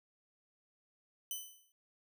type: tone with exponential decay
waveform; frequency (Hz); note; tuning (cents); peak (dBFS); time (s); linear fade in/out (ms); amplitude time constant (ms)
5% pulse; 3020; F#7; +35; -27; 1.31-1.72; 1; 89
effects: noise-tail reverb RT60 0.1 s tail -25 dB re dry